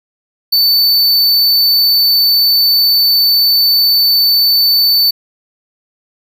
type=tone; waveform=square; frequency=4519 Hz; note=C#8; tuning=33 cents sharp; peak=-8 dBFS; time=0.52-5.11 s; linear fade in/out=10 ms; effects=8-bit